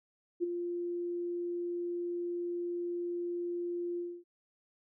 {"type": "tone with ADSR envelope", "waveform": "sine", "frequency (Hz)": 348.5, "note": "F4", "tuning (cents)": -4, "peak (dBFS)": -26, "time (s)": [0.4, 4.24], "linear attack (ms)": 33, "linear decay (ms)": 16, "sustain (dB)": -7, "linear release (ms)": 260, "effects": []}